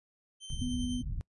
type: tone with tremolo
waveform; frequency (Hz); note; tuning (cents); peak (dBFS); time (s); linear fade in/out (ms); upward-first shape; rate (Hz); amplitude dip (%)
sawtooth; 3105; G7; -17; -37; 0.4-1.03; 50; triangle; 10; 45
type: low-pass noise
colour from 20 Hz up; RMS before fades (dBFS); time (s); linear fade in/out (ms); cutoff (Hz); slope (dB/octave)
pink; -37; 0.5-1.21; 0; 150; 24
type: tone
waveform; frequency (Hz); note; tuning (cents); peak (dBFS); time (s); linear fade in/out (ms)
sine; 246.5; B3; -3; -32; 0.61-1.02; 10
effects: noise-tail reverb RT60 0.1 s tail -23 dB re dry + resampled to 24000 Hz